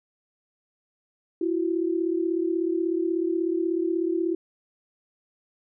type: tone pair together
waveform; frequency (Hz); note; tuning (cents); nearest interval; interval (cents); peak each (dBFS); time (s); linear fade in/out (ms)
sine; 333.5 / 369.9; E4 / F#4; +20 / 0; major second; 180; -24 / -27; 1.41-4.35; 5
effects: none